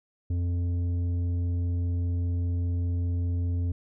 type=tone with tanh clipping; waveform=sine; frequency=87.5 Hz; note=F2; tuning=4 cents sharp; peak=-26 dBFS; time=0.3-3.72 s; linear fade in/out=5 ms; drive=8 dB; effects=none